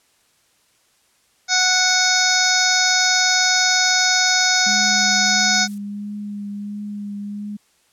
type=harmonic tone; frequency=738 Hz; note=F#5; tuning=5 cents flat; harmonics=1 / 2 / 3 / 5 / 6 / 7 / 8 / 9; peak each=-24 / -20 / -23 / -24 / -25 / -20 / -24 / -23 dBFS; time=1.48-5.68 s; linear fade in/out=50 ms
type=noise with tremolo; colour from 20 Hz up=violet; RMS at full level=-39 dBFS; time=1.59-5.78 s; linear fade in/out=0 ms; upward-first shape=square; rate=7.1 Hz; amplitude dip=45%
type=tone with vibrato; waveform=sine; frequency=205.1 Hz; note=G#3; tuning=21 cents flat; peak=-26 dBFS; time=4.66-7.57 s; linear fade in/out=10 ms; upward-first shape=triangle; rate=1.5 Hz; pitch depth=20 cents each way
effects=white hiss -60 dBFS RMS until 7.92 s + low-pass 10000 Hz 12 dB/octave